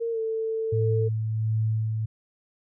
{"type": "tone with pitch glide", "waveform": "sine", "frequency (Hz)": [461.6, 445.1], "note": ["A#4", "A4"], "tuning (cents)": [-17, 20], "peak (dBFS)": -25, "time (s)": [0, 1.09], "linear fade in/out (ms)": 20, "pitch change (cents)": -63, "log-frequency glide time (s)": [0.11, 0.19]}
{"type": "tone with tremolo", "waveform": "sine", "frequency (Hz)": 110, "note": "A2", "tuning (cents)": 0, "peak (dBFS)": -21, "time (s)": [0.72, 2.06], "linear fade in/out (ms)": 10, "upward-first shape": "sine", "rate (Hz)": 1.4, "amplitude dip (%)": 35}
{"effects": []}